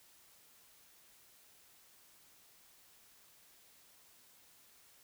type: silence
effects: white hiss -64 dBFS RMS until 5.03 s